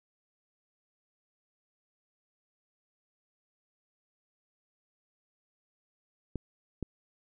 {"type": "clicks", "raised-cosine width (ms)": 3, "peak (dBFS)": -21, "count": 2, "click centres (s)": [6.357, 6.827], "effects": []}